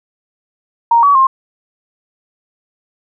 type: tone with pitch steps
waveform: sine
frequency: 933 / 1135 / 1062 Hz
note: A#5 / C#6 / C6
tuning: +1 / +41 / +25 cents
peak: -6 dBFS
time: 0.91-1.27 s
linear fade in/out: 5 ms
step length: 120 ms
effects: none